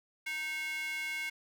square tone with high-pass filter, 311.1 Hz, D#4, in tune, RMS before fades -37 dBFS, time 0.26-1.3 s, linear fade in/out 10 ms, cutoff 2000 Hz, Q 8.5, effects none

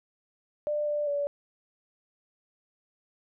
sine tone with pitch steps, 595 / 591 / 574 Hz, D5 / D5 / D5, +22 / +11 / -40 cents, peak -26 dBFS, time 0.67-1.27 s, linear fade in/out 0 ms, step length 200 ms, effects none

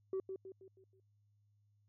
sine tone with echo, 381.6 Hz, G4, 47 cents flat, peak -33 dBFS, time 0.13-0.2 s, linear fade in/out 2 ms, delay 160 ms, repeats 5, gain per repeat -7 dB, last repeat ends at 1 s, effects tanh soft clip ceiling -33 dBFS + added 103 Hz sine -70 dBFS peak until 1.88 s

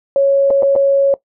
sine tone with dropouts, 553 Hz, C#5, 4 cents flat, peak -8 dBFS, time 0.16-1.14 s, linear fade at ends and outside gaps 1 ms, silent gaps 0.504-0.508 / 0.624-0.631 / 0.754-0.761 s, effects noise-tail reverb RT60 0.1 s tail -18 dB re dry

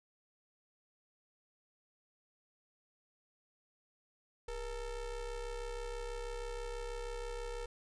square ring-modulated tone, 221.9 Hz, A3, 15 cents sharp, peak -37 dBFS, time 4.48-7.66 s, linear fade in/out 5 ms, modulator 255 Hz, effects resampled to 22050 Hz + 13-bit

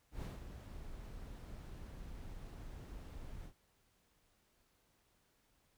brown noise with ADSR envelope, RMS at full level -41 dBFS, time 0.11-3.53 s, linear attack 110 ms, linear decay 190 ms, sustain -8 dB, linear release 74 ms, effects pink hiss -75 dBFS RMS until 5.77 s

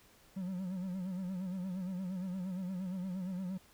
triangle tone with vibrato, 185 Hz, F#3, in tune, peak -34 dBFS, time 0.36-3.58 s, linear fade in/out 10 ms, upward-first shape sine, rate 8.6 Hz, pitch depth 79 cents each way, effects pink hiss -63 dBFS RMS until 3.73 s

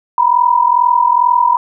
sine tone pair together, 951.7 / 994 Hz, A#5 / B5, +36 / +11 cents, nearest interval minor second, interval 75 cents, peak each -11 dBFS, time 0.18-1.57 s, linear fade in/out 2 ms, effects none

